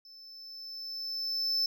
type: tone with level ramp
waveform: triangle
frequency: 5274 Hz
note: E8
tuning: in tune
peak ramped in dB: -49 to -24 dBFS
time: 0.05-1.66 s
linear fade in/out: 2 ms
effects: none